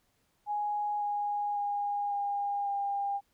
sine tone with pitch steps, 830.6 / 823.4 / 816.3 / 809.3 / 802.3 Hz, G#5 / G#5 / G#5 / G#5 / G5, 0 / -15 / -30 / -45 / +40 cents, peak -29 dBFS, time 0.46-3.21 s, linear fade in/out 50 ms, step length 550 ms, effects pink hiss -73 dBFS RMS until 3.33 s

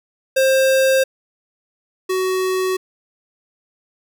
square tone pair in turn, 530 / 373.7 Hz, C5 / F#4, +22 / +17 cents, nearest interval tritone, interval 605 cents, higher first, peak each -13 / -18 dBFS, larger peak first, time 0.36-1.04 / 2.09-2.77 s, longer neither, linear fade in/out 10 ms, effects none

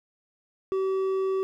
sine tone with hard clipping, 382.6 Hz, G4, 42 cents flat, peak -25 dBFS, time 0.72-1.43 s, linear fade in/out 0 ms, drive 5 dB, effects none

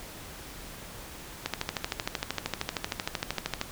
click train, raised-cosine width 0.2 ms, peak -11 dBFS, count 29, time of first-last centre 1.46-3.614 s, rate 13 Hz, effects pink hiss -44 dBFS RMS until 3.71 s

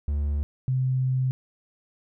triangle / sine tone pair in turn, 72.6 / 129.67 Hz, D2 / C3, -19 / -15 cents, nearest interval minor seventh, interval 1004 cents, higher second, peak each -21 dBFS, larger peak neither, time 0.08-0.43 / 0.68-1.31 s, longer second, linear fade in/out 0 ms, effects none

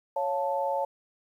sine chord, Db augmented, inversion none, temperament equal, 554.4 / 698.5 / 880 Hz, Db5 / F5 / A5, 0 / 0 / 0 cents, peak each -29 / -34 / -29 dBFS, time 0.16-0.85 s, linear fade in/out 5 ms, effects 10-bit

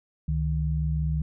sine tone pair together, 69.3 / 154.68 Hz, C#2 / D#3, 0 / -10 cents, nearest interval octave + major second, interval 1390 cents, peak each -26 / -26 dBFS, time 0.28-1.22 s, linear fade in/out 5 ms, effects none

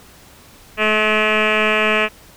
sine tone with frequency modulation, 1500 Hz, F#6, 23 cents sharp, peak -12 dBFS, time 0.77-2.09 s, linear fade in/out 50 ms, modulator 214 Hz, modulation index 6, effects tanh soft clip ceiling -9 dBFS + pink hiss -45 dBFS RMS until 2.36 s

